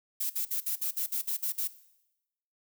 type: noise bursts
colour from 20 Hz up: violet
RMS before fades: -31 dBFS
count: 10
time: 0.2-1.677 s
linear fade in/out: 10 ms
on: 100 ms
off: 53 ms
effects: noise-tail reverb RT60 0.9 s tail -17 dB re dry